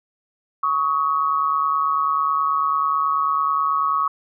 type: tone pair together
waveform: sine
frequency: 1117 / 1266.2 Hz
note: C#6 / D#6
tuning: +13 / +30 cents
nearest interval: major second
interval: 217 cents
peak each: -19 / -22 dBFS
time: 0.63-4.08 s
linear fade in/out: 5 ms
effects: none